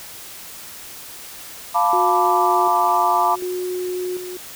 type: chord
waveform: sine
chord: B half-diminished seventh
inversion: second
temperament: equal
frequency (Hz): 698.5 / 880 / 987.8 / 1174.7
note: F5 / A5 / B5 / D6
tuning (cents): 0 / 0 / 0 / 0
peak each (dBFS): -20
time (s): 1.74-3.36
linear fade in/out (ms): 20
type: tone with tremolo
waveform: sine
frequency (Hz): 363.2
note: F#4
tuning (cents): -32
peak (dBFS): -22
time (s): 1.93-4.37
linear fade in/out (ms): 2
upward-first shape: square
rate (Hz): 0.67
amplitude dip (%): 55
effects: white hiss -37 dBFS RMS until 4.55 s